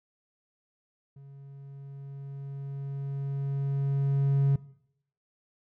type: tone with level ramp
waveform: triangle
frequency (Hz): 138.59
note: C#3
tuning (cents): 0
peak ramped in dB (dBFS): -44 to -17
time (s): 1.16-4.56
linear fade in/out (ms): 5
effects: noise-tail reverb RT60 0.7 s tail -20 dB re dry + tanh soft clip ceiling -13 dBFS